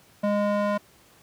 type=tone with band-pass filter sweep; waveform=square; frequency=205.5 Hz; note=G#3; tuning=18 cents flat; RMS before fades=-24 dBFS; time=0.23-0.78 s; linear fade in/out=10 ms; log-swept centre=530 to 830 Hz; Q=1.2; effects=pink hiss -56 dBFS RMS until 1.22 s + high-pass 80 Hz 12 dB/octave